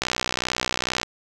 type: click train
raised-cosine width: 0.2 ms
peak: -5 dBFS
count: 64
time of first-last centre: 0.02-1.031 s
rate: 62.3 Hz
effects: none